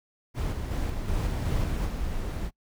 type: noise with tremolo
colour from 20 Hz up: brown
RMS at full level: -28 dBFS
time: 0.34-1.89 s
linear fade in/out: 50 ms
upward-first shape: square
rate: 2.7 Hz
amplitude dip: 35%
type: noise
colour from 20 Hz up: brown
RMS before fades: -31 dBFS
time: 1.12-2.51 s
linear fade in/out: 50 ms
effects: noise-tail reverb RT60 0.1 s tail -25 dB re dry